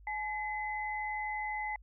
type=tone pair together; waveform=sine; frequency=849.6 / 2033 Hz; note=G#5 / B6; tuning=+39 / +50 cents; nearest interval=octave + minor third; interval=1511 cents; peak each=-36 / -37 dBFS; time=0.07-1.76 s; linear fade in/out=2 ms; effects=added 50 Hz sine -53 dBFS peak until 1.82 s